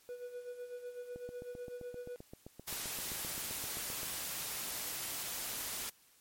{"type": "tone with tremolo", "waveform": "triangle", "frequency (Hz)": 490, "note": "B4", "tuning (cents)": -14, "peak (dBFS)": -38, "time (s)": [0.09, 2.16], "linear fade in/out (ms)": 0, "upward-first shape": "sine", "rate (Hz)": 8, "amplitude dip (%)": 65}
{"type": "click train", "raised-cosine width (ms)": 2, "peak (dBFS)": -34, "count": 23, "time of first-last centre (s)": [1.16, 4.032], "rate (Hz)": 7.66}
{"type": "noise", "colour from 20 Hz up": "white", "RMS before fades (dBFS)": -40, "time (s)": [2.67, 5.9], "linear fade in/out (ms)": 10}
{"effects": ["white hiss -66 dBFS RMS until 6.2 s", "MP3 64 kbps"]}